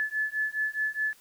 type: beating tone pair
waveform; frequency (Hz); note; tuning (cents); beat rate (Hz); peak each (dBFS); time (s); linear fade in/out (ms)
sine; 1726 / 1730.8; A6 / A6; -34 / -29; 4.8; -30; 0-1.13; 0
effects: white hiss -58 dBFS RMS until 1.2 s